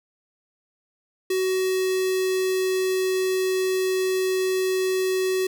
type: tone with notch filter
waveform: square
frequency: 374.8 Hz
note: F#4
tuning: 22 cents sharp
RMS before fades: -23 dBFS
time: 1.3-5.47 s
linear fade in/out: 5 ms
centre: 1000 Hz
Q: 1.2
effects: none